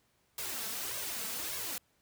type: noise with flanger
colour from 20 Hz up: white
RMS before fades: -38 dBFS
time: 0.38-1.78 s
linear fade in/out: 2 ms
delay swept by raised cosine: 1.8 to 4.6 ms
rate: 1.7 Hz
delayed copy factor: +0.65
effects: pink hiss -72 dBFS RMS until 2.01 s + high-pass 60 Hz 12 dB/octave